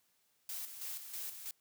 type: noise with tremolo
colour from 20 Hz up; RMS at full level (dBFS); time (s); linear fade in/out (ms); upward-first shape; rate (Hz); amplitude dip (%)
blue; -42; 0.49-1.51; 2; square; 3.1; 55
effects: white hiss -75 dBFS RMS until 1.6 s + high-pass 60 Hz 12 dB/octave